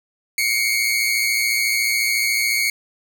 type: tone pair together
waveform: sawtooth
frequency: 2139 / 2253 Hz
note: C7 / C#7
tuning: +38 / +28 cents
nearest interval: minor second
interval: 90 cents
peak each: -17 dBFS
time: 0.38-2.7 s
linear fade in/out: 2 ms
effects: none